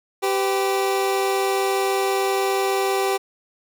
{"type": "tone pair together", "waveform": "25% pulse", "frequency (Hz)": [390.2, 505], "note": ["G4", "B4"], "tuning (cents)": [-8, 39], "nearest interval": "major third", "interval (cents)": 447, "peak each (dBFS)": [-16, -24], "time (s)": [0.22, 3.18], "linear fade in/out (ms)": 20, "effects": []}